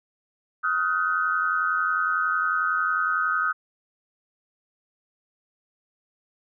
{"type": "tone cluster", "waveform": "sine", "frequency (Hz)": [1261, 1433, 1524], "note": ["D#6", "F6", "G6"], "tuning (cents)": [23, 44, -49], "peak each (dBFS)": [-24, -28, -26], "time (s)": [0.63, 3.53], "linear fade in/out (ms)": 20, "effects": []}